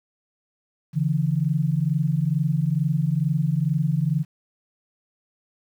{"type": "tone pair together", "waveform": "sine", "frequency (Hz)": [142.16, 164.4], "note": ["C#3", "E3"], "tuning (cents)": [44, -4], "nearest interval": "minor third", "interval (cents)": 252, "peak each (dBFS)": -22, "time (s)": [0.93, 4.25], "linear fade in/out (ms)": 50, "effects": ["9-bit"]}